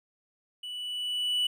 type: tone with level ramp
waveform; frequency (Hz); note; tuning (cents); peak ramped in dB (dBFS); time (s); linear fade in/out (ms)
triangle; 2960; F#7; 0; -35 to -22; 0.63-1.47; 5
effects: none